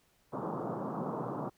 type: band-pass noise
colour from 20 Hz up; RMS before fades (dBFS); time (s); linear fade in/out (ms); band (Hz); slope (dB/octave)
pink; -37; 0.32-1.5; 20; 130 to 1200; 48
effects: pink hiss -70 dBFS RMS until 1.57 s